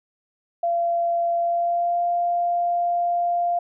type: tone with pitch glide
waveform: sine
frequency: 685 to 696.6 Hz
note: F5 to F5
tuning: -34 to -5 cents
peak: -19 dBFS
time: 0.63-3.59 s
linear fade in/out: 5 ms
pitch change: +29 cents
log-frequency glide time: 1.37-2.03 s
effects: none